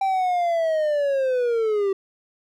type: linear sweep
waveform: triangle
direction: down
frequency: 784 to 383.6 Hz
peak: -17 dBFS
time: 0.01-1.93 s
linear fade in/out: 5 ms
effects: none